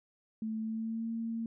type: tone with pitch glide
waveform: sine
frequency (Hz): 220 to 227.9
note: A3 to A#3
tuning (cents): 0 to -39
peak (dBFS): -33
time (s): 0.42-1.46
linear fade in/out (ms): 2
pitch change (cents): +61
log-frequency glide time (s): 0.6-1.09
effects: none